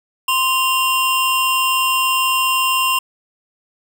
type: tone pair together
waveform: square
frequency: 1042 / 2789 Hz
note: C6 / F7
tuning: -7 / -3 cents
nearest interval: octave + perfect fourth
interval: 1704 cents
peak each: -18 dBFS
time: 0.28-2.99 s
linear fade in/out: 5 ms
effects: none